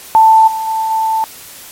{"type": "tone with level steps", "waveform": "sine", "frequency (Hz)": 885, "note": "A5", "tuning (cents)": 10, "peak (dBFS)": [-3, -16, -13, -11], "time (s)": [0.15, 1.24], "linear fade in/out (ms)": 0, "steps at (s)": [0.47, 0.67, 0.9], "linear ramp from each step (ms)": 10, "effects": ["white hiss -34 dBFS RMS until 1.71 s", "MP3 64 kbps"]}